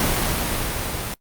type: noise with level ramp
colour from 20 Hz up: pink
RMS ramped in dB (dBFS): -20 to -28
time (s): 0-1.14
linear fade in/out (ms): 2
effects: noise-tail reverb RT60 0.1 s tail -21 dB re dry + Opus 32 kbps